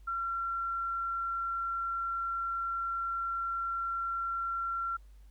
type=tone; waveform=sine; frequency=1365 Hz; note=F6; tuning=40 cents flat; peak=-31 dBFS; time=0.07-4.97 s; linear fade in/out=10 ms; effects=added 50 Hz sine -51 dBFS peak until 5.3 s + pink hiss -71 dBFS RMS until 5.3 s